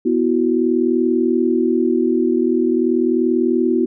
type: chord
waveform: sine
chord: B suspended fourth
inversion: none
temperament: equal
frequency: 246.9 / 329.6 / 370 Hz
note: B3 / E4 / F#4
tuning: 0 / 0 / 0 cents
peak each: -18 dBFS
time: 0.05-3.86 s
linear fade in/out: 10 ms
effects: none